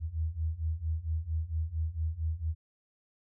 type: beating tone pair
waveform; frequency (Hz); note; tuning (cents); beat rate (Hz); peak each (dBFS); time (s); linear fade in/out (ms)
sine; 77.78 / 82.18; D#2 / E2; 0 / -5; 4.4; -34 / -32; 0-2.55; 50
effects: none